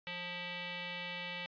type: tone with frequency modulation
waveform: sine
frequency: 174.61 Hz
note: F3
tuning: in tune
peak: -39 dBFS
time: 0.07-1.46 s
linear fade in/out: 0 ms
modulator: 709 Hz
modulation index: 4.7
effects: resampled to 11025 Hz